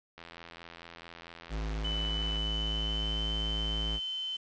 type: click train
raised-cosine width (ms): 0.3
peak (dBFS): -30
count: 186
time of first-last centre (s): 0.18-2.369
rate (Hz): 84.5
type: tone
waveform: square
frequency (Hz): 53.6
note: A1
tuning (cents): -45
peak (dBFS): -33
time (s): 1.49-4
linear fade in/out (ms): 50
type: tone with pitch glide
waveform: sine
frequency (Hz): 3001 to 3066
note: F#7 to G7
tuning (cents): +24 to -39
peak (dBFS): -33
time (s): 1.84-4.37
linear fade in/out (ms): 10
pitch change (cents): +37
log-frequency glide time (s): 2.35-3.26
effects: resampled to 16000 Hz + 9-bit